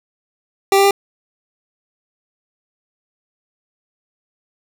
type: tone with pitch steps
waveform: 25% pulse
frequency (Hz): 392 / 395.2 / 398.4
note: G4 / G4 / G4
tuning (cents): 0 / +14 / +28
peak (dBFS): -6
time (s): 0.72-0.909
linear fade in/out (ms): 2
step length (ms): 63
effects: none